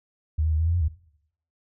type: tone with pitch steps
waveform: sine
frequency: 77.2 / 79.3 / 77.6 / 81.3 / 84.3 / 87.8 / 76.5 Hz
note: D#2 / D#2 / D#2 / E2 / E2 / F2 / D#2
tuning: -13 / +33 / -4 / -23 / +39 / +10 / -29 cents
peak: -20 dBFS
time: 0.38-0.884 s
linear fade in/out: 10 ms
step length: 72 ms
effects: noise-tail reverb RT60 0.7 s tail -18 dB re dry

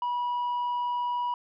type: tone with tanh clipping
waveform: sine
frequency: 973 Hz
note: B5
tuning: 26 cents flat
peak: -27 dBFS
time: 0.02-1.34 s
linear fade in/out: 2 ms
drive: 2 dB
effects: none

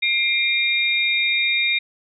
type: tone cluster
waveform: sine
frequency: 2118 / 2383 / 3716 Hz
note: C7 / D7 / A#7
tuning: +21 / +25 / -6 cents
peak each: -23 / -20 / -22 dBFS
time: 0.02-1.79 s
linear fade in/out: 10 ms
effects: none

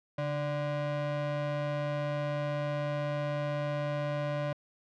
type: ring-modulated tone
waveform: square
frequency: 221 Hz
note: A3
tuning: 8 cents sharp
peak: -28 dBFS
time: 0.18-4.53 s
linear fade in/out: 5 ms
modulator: 365 Hz
effects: low-pass 3000 Hz 12 dB/octave

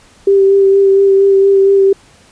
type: tone with vibrato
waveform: sine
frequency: 392 Hz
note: G4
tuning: in tune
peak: -5 dBFS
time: 0.27-1.93 s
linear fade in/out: 5 ms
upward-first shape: sine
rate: 4.3 Hz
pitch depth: 17 cents each way
effects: pink hiss -45 dBFS RMS until 2.31 s + resampled to 22050 Hz

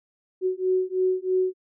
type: beating tone pair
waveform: sine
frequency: 370 / 373.1 Hz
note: F#4 / F#4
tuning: 0 / +14 cents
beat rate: 3.1 Hz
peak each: -24 dBFS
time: 0.41-1.54 s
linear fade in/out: 50 ms
effects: none

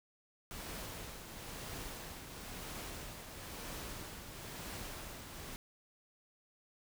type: noise with tremolo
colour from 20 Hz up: pink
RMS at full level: -44 dBFS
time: 0.51-5.56 s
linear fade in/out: 0 ms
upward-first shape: triangle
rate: 1 Hz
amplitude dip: 50%
effects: none

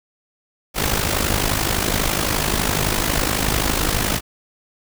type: noise with amplitude modulation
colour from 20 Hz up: pink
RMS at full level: -17 dBFS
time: 0.74-4.21 s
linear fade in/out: 50 ms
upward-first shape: sine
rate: 51.8 Hz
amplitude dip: 70%
effects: none

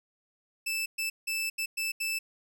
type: tone bursts at uneven times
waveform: sawtooth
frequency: 2637 Hz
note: E7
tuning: in tune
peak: -26 dBFS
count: 6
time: 0.66-0.86 / 0.98-1.1 / 1.27-1.5 / 1.58-1.66 / 1.77-1.92 / 2-2.19 s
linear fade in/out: 10 ms
effects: none

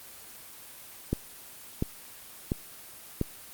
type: click train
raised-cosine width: 3 ms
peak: -13 dBFS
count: 4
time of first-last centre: 1.13-3.213 s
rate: 1.44 Hz
effects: white hiss -47 dBFS RMS until 3.53 s + Opus 24 kbps

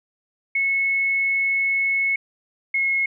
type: tone pair in turn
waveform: sine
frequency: 2194 / 2170 Hz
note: C#7 / C#7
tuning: -18 / -37 cents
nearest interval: unison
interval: 19 cents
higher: first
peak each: -18 dBFS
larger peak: neither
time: 0.55-2.16 / 2.74-3.06 s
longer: first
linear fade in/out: 5 ms
effects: none

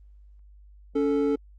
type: tone pair together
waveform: triangle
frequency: 281 / 440.9 Hz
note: C#4 / A4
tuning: +24 / +4 cents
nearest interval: minor sixth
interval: 780 cents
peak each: -22 / -22 dBFS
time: 0.95-1.36 s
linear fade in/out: 10 ms
effects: added 50 Hz sine -48 dBFS peak until 1.58 s + Opus 24 kbps

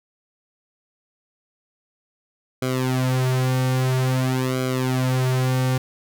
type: tone with flanger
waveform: sawtooth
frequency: 129 Hz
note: C3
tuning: 24 cents flat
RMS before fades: -21 dBFS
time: 2.62-5.78 s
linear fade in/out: 5 ms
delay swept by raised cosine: 1.1 to 4.8 ms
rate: 0.5 Hz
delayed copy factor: -0.95
effects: none

